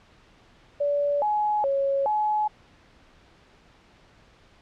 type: tone with pitch steps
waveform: sine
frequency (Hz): 576 / 842 / 551 / 849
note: D5 / G#5 / C#5 / G#5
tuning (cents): -34 / +24 / -11 / +38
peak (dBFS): -21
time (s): 0.8-2.48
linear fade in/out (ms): 10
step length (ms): 420
effects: pink hiss -56 dBFS RMS until 4.61 s + low-pass 4000 Hz 12 dB/octave